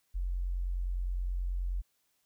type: tone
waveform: sine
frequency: 44.77 Hz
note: F1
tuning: 44 cents sharp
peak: -30 dBFS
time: 0.14-1.82 s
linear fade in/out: 20 ms
effects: white hiss -75 dBFS RMS until 2.25 s